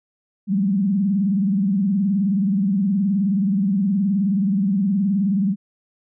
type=tone with vibrato; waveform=sine; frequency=196 Hz; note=G3; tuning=in tune; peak=-16 dBFS; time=0.47-5.56 s; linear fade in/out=50 ms; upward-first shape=sine; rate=19 Hz; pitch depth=140 cents each way; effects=none